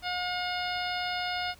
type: harmonic tone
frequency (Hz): 719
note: F#5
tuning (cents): -50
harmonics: 1 / 2 / 3 / 4 / 5 / 6 / 7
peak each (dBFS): -33 / -36 / -38 / -39 / -40 / -41 / -41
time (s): 0.02-1.55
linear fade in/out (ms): 50
effects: added 76 Hz sine -56 dBFS peak until 1.59 s + pink hiss -56 dBFS RMS until 1.59 s